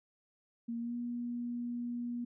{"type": "tone with pitch glide", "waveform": "sine", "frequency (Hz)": [233.1, 240.2], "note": ["A#3", "B3"], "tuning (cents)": [0, -48], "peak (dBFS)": -35, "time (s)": [0.68, 2.25], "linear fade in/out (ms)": 10, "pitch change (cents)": 52, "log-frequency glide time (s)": [0.79, 0.95], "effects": []}